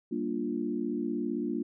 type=chord; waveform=sine; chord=G minor seventh; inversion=none; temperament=equal with one note detuned; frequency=196 / 234 / 293.7 / 349.2 Hz; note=G3 / Bb3 / D4 / F4; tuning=0 / +7 / 0 / 0 cents; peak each=-39 / -33 / -34 / -35 dBFS; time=0.11-1.63 s; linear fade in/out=10 ms; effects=none